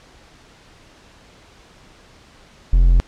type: tone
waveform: triangle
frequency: 43.31 Hz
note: F1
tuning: 14 cents flat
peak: -7 dBFS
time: 2.73-3 s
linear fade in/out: 0 ms
effects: pink hiss -48 dBFS RMS until 3.07 s + low-pass 6000 Hz 12 dB/octave